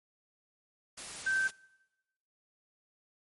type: tone in noise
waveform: sine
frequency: 1552 Hz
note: G6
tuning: 18 cents flat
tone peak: -27 dBFS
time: 1.26-1.48 s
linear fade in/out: 10 ms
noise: white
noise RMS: -43 dBFS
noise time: 0.97-1.51 s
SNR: +13 dB
effects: noise-tail reverb RT60 1.0 s tail -22 dB re dry + MP3 48 kbps